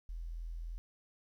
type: tone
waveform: sine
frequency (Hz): 41.67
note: E1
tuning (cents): +19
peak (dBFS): -39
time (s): 0.09-0.78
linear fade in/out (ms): 0
effects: 12-bit